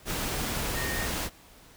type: tone in noise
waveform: sine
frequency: 1845 Hz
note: A#6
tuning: 18 cents flat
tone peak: -34 dBFS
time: 0.73-1.08 s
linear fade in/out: 50 ms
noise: pink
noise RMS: -31 dBFS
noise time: 0.05-1.3 s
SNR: -6 dB
effects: pink hiss -54 dBFS RMS until 1.76 s